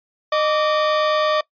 45% pulse tone pair together, 614 / 1159 Hz, D#5 / D6, -23 / -23 cents, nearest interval major seventh, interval 1100 cents, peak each -18 / -20 dBFS, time 0.32-1.41 s, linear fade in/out 5 ms, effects noise-tail reverb RT60 0.1 s tail -21 dB re dry + resampled to 11025 Hz

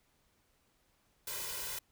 white noise with comb filter, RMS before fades -40 dBFS, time 1.27-1.79 s, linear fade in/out 5 ms, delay 2 ms, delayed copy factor +0.9, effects pink hiss -73 dBFS RMS until 1.91 s

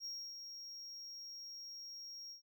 triangle tone with ADSR envelope, 5588 Hz, F8, in tune, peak -40 dBFS, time 0-2.42 s, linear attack 50 ms, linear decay 290 ms, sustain -6 dB, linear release 110 ms, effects none

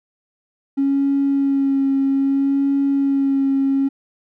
triangle tone with vibrato, 275 Hz, C#4, 14 cents flat, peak -11 dBFS, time 0.77-3.89 s, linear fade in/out 20 ms, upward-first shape sine, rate 0.62 Hz, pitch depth 18 cents each way, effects tanh soft clip ceiling -12 dBFS

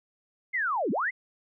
sine linear two-way sweep, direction down then up, 2146 to 174.61 to 2146 Hz, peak -25 dBFS, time 0.53-1.11 s, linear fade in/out 20 ms, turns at 0.91 s, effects none

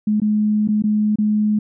sine tone with dropouts, 211.7 Hz, G#3, 33 cents sharp, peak -14 dBFS, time 0.07-1.59 s, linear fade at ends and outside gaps 5 ms, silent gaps 0.201-0.217 / 0.676-0.686 / 0.823-0.838 / 1.158-1.185 s, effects none

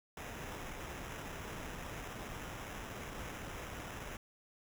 pink noise with sample-and-hold, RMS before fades -45 dBFS, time 0.17-4.17 s, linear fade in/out 2 ms, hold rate 4410 Hz, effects none

